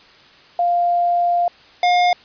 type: tone pair in turn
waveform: sine / square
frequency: 698.5 / 712.8 Hz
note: F5 / F5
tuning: 0 / +35 cents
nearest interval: unison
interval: 35 cents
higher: second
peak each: -14 / -13 dBFS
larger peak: second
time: 0.59-1.48 / 1.83-2.13 s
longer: first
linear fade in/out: 2 ms
effects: white hiss -47 dBFS RMS until 2.24 s + resampled to 11025 Hz